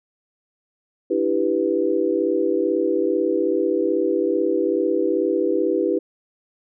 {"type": "chord", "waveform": "sine", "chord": "E minor seventh", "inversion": "third", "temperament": "equal", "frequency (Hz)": [293.7, 329.6, 392, 493.9], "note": ["D4", "E4", "G4", "B4"], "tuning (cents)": [0, 0, 0, 0], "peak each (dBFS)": [-27, -22, -22, -23], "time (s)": [1.1, 5.99], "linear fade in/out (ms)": 10, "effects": []}